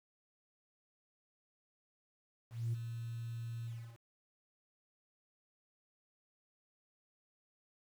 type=tone with ADSR envelope; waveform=sine; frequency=116.1 Hz; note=A#2; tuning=7 cents flat; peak=-30 dBFS; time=2.5-3.99 s; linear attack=230 ms; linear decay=21 ms; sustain=-9 dB; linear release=320 ms; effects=tanh soft clip ceiling -30 dBFS + 10-bit